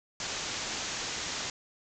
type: low-pass noise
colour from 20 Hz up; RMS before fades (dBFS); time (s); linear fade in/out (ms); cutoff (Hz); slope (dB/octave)
white; -36; 0.2-1.5; 2; 7300; 96
effects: none